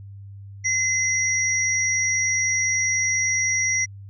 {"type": "tone pair together", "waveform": "sine", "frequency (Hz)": [2051, 5785], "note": ["C7", "F#8"], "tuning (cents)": [-35, -40], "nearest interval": "octave + tritone", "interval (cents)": 1795, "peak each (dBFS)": -22, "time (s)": [0.64, 3.86], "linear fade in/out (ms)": 20, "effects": ["added 99 Hz sine -37 dBFS peak until 4.09 s"]}